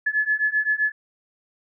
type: beating tone pair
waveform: sine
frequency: 1712 / 1719.7 Hz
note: A6 / A6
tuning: -48 / -40 cents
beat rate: 7.7 Hz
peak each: -23 / -22 dBFS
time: 0.06-0.92 s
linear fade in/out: 10 ms
effects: none